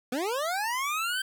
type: linear sweep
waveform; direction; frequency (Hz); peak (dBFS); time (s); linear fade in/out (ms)
25% pulse; up; 233.1 to 1574; -24; 0.12-1.22; 5
effects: none